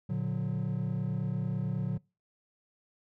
triangle chord, Bb augmented, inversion none, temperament just, 116.54 / 145.68 / 182.1 Hz, Bb2 / D3 / F#3, 0 / -14 / -27 cents, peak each -32 / -31 / -31 dBFS, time 0.09-1.98 s, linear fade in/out 10 ms, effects noise-tail reverb RT60 0.3 s tail -26 dB re dry + tanh soft clip ceiling -21 dBFS

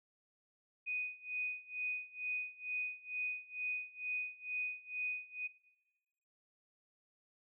sine tone with tremolo, 2489 Hz, D#7, in tune, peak -34 dBFS, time 0.86-5.48 s, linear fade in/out 20 ms, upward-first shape sine, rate 2.2 Hz, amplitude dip 90%, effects noise-tail reverb RT60 1.0 s tail -17 dB re dry

